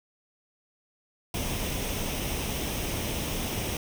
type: noise with comb filter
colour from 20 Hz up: pink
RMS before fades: -31 dBFS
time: 1.34-3.77 s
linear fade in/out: 2 ms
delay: 0.34 ms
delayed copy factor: +0.5
effects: none